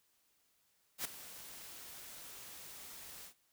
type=noise with ADSR envelope; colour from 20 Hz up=white; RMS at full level=-36 dBFS; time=0.98-3.34 s; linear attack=71 ms; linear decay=4 ms; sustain=-15 dB; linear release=90 ms; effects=white hiss -75 dBFS RMS until 3.52 s